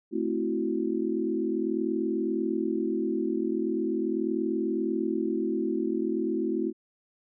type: chord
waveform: sine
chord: F# half-diminished seventh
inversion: first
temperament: equal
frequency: 220 / 261.6 / 329.6 / 370 Hz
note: A3 / C4 / E4 / F#4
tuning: 0 / 0 / 0 / 0 cents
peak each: -32 / -33 / -29 / -31 dBFS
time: 0.11-6.73 s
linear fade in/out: 50 ms
effects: none